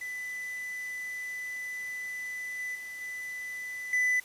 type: tone with level steps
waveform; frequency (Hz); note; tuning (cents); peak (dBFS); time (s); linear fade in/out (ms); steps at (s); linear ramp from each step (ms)
triangle; 1997; B6; +19; -33 / -31 / -37 / -34 / -22; 0.01-4.2; 5; 2.59 / 2.75 / 3.01 / 3.93; 2
effects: white hiss -52 dBFS RMS until 4.24 s + resampled to 32000 Hz